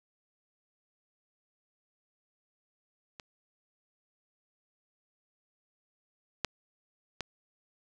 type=clicks; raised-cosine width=0.2 ms; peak=-26 / -11 / -17 dBFS; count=3; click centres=3.198 / 6.447 / 7.207 s; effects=none